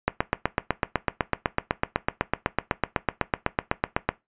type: click train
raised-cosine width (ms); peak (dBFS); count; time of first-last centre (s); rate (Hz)
0.5; -5; 33; 0.08-4.09; 7.98
effects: noise-tail reverb RT60 0.2 s tail -18 dB re dry + resampled to 8000 Hz